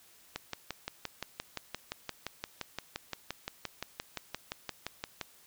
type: click train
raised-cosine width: 0.2 ms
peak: -18 dBFS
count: 29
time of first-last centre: 0.36-5.213 s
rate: 5.77 Hz
effects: white hiss -60 dBFS RMS until 5.46 s